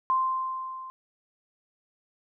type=tone with level ramp; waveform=sine; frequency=1044 Hz; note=C6; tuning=4 cents flat; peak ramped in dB=-20 to -38 dBFS; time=0.1-0.9 s; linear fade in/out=0 ms; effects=none